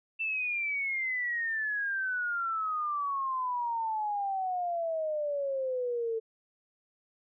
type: exponential sweep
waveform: sine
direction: down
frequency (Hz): 2677 to 443.8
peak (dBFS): -29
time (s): 0.19-6.2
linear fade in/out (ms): 20
effects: none